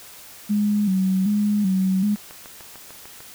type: tone with vibrato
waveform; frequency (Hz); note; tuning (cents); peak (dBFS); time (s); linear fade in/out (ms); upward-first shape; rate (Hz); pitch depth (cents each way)
sine; 198.1; G3; +18; -17; 0.49-2.16; 20; square; 1.3; 82
type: click train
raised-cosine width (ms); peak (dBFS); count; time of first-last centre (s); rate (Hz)
0.5; -26; 8; 2.16-3.205; 6.7
effects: white hiss -43 dBFS RMS until 3.34 s